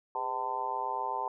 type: harmonic tone with a mistuned harmonic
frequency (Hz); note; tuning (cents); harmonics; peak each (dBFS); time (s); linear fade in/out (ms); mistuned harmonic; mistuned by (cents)
127.8; C3; -40; 3 / 4 / 5 / 6 / 7 / 8; -43 / -43 / -45 / -39 / -33 / -37; 0.15-1.28; 2; 3; +100
effects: none